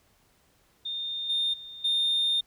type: tone with level steps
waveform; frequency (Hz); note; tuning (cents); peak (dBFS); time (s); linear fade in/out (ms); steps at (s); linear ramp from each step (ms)
sine; 3637; A#7; -43; -30 / -23 / -40 / -21; 0.85-2.41; 10; 1.29 / 1.53 / 1.84; 10
effects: tanh soft clip ceiling -20 dBFS + pink hiss -65 dBFS RMS until 2.46 s